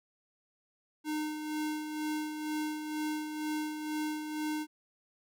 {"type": "tone with tremolo", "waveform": "square", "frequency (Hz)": 305.6, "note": "D#4", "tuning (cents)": -31, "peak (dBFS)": -32, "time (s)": [1.04, 4.67], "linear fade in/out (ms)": 50, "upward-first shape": "sine", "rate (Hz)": 2.1, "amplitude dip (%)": 50, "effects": []}